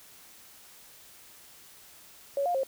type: tone with pitch steps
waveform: sine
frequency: 559 / 705 / 535 Hz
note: C#5 / F5 / C5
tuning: +14 / +16 / +38 cents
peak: -25 dBFS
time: 2.37-2.634 s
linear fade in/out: 2 ms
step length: 88 ms
effects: white hiss -53 dBFS RMS until 2.67 s